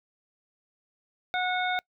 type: harmonic tone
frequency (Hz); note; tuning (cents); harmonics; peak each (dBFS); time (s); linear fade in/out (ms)
731; F#5; -21; 1 / 2 / 3 / 5; -28 / -31 / -33 / -35; 1.34-1.79; 0
effects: noise-tail reverb RT60 0.1 s tail -26 dB re dry